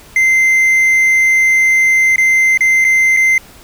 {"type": "tone with dropouts", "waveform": "triangle", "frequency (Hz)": 2078, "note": "C7", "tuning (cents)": -12, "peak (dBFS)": -6, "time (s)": [0.16, 3.38], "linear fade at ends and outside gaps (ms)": 2, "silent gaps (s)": [[2.16, 2.181], [2.575, 2.607], [2.844, 2.848], [3.166, 3.17]], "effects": ["pink hiss -40 dBFS RMS until 3.63 s"]}